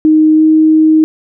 sine tone with pitch glide, 311.1 to 313.8 Hz, D#4 to D#4, 0 to +15 cents, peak -4 dBFS, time 0.05-1.04 s, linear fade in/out 0 ms, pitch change +15 cents, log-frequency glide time 0.35-0.42 s, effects none

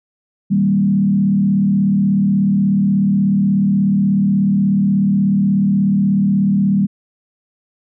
sine tone with frequency modulation, 196 Hz, G3, in tune, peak -11 dBFS, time 0.5-6.87 s, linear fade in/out 20 ms, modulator 36.5 Hz, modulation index 0.78, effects none

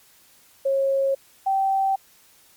sine tone pair in turn, 544 / 776 Hz, C#5 / G5, -33 / -18 cents, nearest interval tritone, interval 615 cents, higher second, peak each -18 dBFS, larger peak neither, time 0.65-1.15 / 1.46-1.96 s, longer neither, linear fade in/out 10 ms, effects white hiss -55 dBFS RMS until 2.56 s + MP3 96 kbps

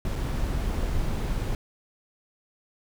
brown noise with dropouts, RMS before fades -27 dBFS, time 0.05-1.55 s, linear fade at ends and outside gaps 1 ms, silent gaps 0.155-0.159 s, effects none

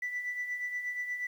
sine tone with tremolo, 1975.5 Hz, B6, in tune, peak -29 dBFS, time 0.02-1.27 s, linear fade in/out 5 ms, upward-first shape triangle, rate 8.4 Hz, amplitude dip 65%, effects tanh soft clip ceiling -28 dBFS + 10-bit

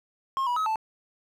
triangle tone with pitch steps, 1072 / 973 / 1277 / 879 Hz, C6 / B5 / D#6 / A5, +42 / -26 / +45 / -2 cents, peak -22 dBFS, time 0.37-0.758 s, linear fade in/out 0 ms, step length 97 ms, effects 10-bit

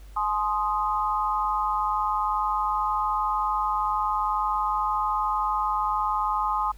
sine chord, Ab major, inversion none, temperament equal with one note detuned, 849 / 1046.5 / 1244.5 Hz, Ab5 / C6 / Eb6, +38 / 0 / 0 cents, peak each -27 dBFS, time 0.16-6.72 s, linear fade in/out 10 ms, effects added 50 Hz sine -42 dBFS peak until 6.77 s + pink hiss -57 dBFS RMS until 6.77 s

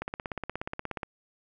click train, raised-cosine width 0.5 ms, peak -18 dBFS, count 18, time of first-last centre 0.02-1.032 s, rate 16.8 Hz, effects none

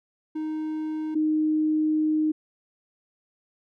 triangle / sine tone pair in turn, 311.1 / 309.3 Hz, D#4 / D#4, 0 / -10 cents, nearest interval unison, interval 10 cents, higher first, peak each -25 / -20 dBFS, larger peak second, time 0.35-1.15 / 1.15-2.32 s, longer second, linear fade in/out 10 ms, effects none

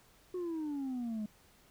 sine exponential sweep, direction down, 368.9 to 207.7 Hz, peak -32 dBFS, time 0.34-1.26 s, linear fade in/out 5 ms, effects tanh soft clip ceiling -34 dBFS + pink hiss -64 dBFS RMS until 1.7 s

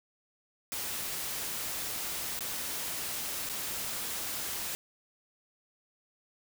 white noise with dropouts, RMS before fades -36 dBFS, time 0.72-4.75 s, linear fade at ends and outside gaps 0 ms, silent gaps 2.391-2.407 / 3.49-3.497 s, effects none

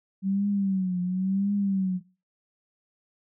sine tone with vibrato, 190.6 Hz, G3, 48 cents flat, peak -23 dBFS, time 0.22-2.01 s, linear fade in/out 50 ms, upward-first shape triangle, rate 0.95 Hz, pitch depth 120 cents each way, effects noise-tail reverb RT60 0.3 s tail -19 dB re dry

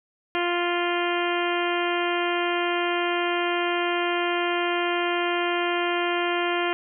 harmonic tone, 349.2 Hz, F4, in tune, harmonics 1 / 2 / 3 / 4 / 5 / 6 / 7 / 8 / 9, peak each -26 / -29 / -31 / -32 / -33 / -34 / -34 / -35 / -36 dBFS, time 0.35-6.73 s, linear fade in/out 0 ms, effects none

